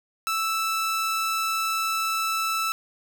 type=tone; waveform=sawtooth; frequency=1318.5 Hz; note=E6; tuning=in tune; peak=-20 dBFS; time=0.27-2.72 s; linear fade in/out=0 ms; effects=8-bit